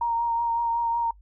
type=tone with vibrato; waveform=sine; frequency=932.3 Hz; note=A#5; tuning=in tune; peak=-22 dBFS; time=0.01-1.11 s; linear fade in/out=5 ms; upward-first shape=triangle; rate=5.4 Hz; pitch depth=23 cents each way; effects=noise-tail reverb RT60 0.1 s tail -24 dB re dry + added 50 Hz sine -49 dBFS peak until 1.21 s